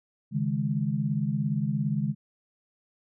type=chord; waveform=sine; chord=C# suspended second; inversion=none; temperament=just; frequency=138.59 / 155.92 / 207.9 Hz; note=C#3 / D#3 / G#3; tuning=0 / +4 / +2 cents; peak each=-29 dBFS; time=0.31-2.15 s; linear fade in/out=50 ms; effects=none